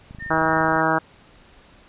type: click train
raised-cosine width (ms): 5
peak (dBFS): -27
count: 18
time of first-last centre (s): 0.11-0.761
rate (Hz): 26.1
type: tone with tremolo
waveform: sine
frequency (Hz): 1821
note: A#6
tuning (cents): -41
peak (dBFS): -30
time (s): 0.19-0.82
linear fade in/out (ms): 20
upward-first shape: sine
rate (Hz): 3.4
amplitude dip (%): 65
type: harmonic tone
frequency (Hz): 160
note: D#3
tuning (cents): +49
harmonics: 1 / 2 / 3 / 4 / 5 / 6 / 7 / 8 / 9 / 10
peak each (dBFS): -29 / -25 / -29 / -25 / -25 / -25 / -28 / -26 / -26 / -27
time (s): 0.3-0.99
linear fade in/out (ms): 10
effects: pink hiss -51 dBFS RMS until 1.88 s + resampled to 8000 Hz